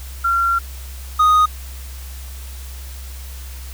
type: tone pair in turn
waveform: sine / triangle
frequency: 1373 / 1243 Hz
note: F6 / D#6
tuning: -30 / -2 cents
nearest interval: major second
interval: 172 cents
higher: first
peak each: -14 / -8 dBFS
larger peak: second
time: 0.24-0.59 / 1.19-1.46 s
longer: first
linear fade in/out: 10 ms
effects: added 65 Hz sine -30 dBFS peak until 3.73 s + white hiss -40 dBFS RMS until 3.73 s